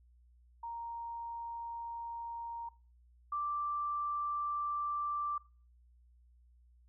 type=tone pair in turn; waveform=sine; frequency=932.3 / 1174.6 Hz; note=A#5 / D6; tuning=0 / 0 cents; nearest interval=major third; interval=400 cents; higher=second; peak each=-39 / -33 dBFS; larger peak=second; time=0.63-2.69 / 3.32-5.38 s; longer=neither; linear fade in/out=5 ms; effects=noise-tail reverb RT60 0.4 s tail -22 dB re dry + added 60 Hz sine -61 dBFS peak until 6.88 s